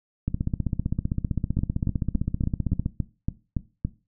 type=two click trains; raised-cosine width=5 ms; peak=-12 / -12 dBFS; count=9 / 41; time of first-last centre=1.59-3.85 / 0.28-2.861 s; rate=3.54 / 15.5 Hz; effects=noise-tail reverb RT60 0.3 s tail -17 dB re dry